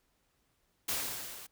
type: noise with level ramp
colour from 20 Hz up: white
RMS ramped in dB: -32 to -49 dBFS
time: 0.88-1.47 s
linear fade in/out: 10 ms
effects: pink hiss -75 dBFS RMS until 1.51 s